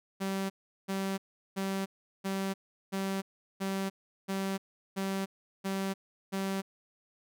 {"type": "tone bursts", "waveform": "sawtooth", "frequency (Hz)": 193.6, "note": "G3", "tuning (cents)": -21, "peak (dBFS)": -27, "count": 10, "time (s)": [0.2, 6.62], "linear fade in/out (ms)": 20, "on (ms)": 300, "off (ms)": 380, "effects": []}